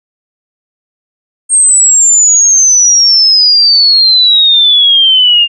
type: exponential sweep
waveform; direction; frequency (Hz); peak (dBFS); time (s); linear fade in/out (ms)
sine; down; 8570 to 2793; -3; 1.49-5.48; 50
effects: none